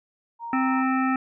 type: tone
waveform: sine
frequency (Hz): 932.3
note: A#5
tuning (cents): 0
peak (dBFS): -31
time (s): 0.39-0.84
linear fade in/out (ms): 50
type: harmonic tone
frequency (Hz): 261.7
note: C4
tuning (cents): 0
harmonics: 1 / 3 / 5 / 7 / 9 / 10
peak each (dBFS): -22 / -29 / -27 / -32 / -37 / -42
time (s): 0.53-1.16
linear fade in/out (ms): 2
effects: none